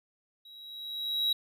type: tone with level ramp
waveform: triangle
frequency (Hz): 3862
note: B7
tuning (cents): -39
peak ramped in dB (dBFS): -48 to -22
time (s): 0.45-1.33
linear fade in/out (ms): 5
effects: none